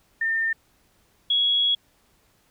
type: tone pair in turn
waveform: sine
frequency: 1808 / 3337 Hz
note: A6 / G#7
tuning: +47 / +8 cents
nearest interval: major seventh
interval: 1061 cents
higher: second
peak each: -21 / -18 dBFS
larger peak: second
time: 0.21-0.53 / 1.3-1.75 s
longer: second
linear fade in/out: 5 ms
effects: pink hiss -63 dBFS RMS until 2.5 s